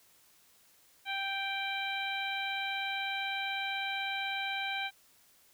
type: harmonic tone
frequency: 784 Hz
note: G5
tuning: in tune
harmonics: 1 / 2 / 3 / 4 / 5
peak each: -38 / -39 / -37 / -41 / -42 dBFS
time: 1.05-4.91 s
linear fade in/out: 50 ms
effects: white hiss -64 dBFS RMS until 5.53 s